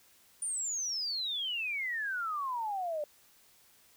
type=exponential sweep; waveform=sine; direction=down; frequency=9397 to 581 Hz; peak=-32 dBFS; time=0.42-3.04 s; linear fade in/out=2 ms; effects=white hiss -63 dBFS RMS until 3.96 s